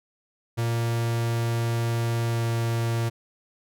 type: tone with pitch glide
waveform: 45% pulse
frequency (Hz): 116.54 to 115.87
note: A#2 to A#2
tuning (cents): 0 to -10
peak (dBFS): -23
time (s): 0.57-3.1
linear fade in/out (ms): 20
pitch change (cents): -10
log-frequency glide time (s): 2.31-2.41
effects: none